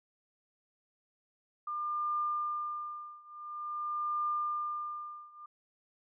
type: tone with tremolo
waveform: sine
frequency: 1200 Hz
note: D6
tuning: 37 cents sharp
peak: -29 dBFS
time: 1.67-5.46 s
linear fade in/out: 5 ms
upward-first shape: triangle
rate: 0.48 Hz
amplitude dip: 95%
effects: none